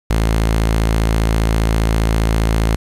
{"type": "tone", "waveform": "sawtooth", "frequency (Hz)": 55, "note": "A1", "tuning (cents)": 0, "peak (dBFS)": -9, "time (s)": [0.1, 2.76], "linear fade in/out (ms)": 5, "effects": ["resampled to 32000 Hz", "7-bit"]}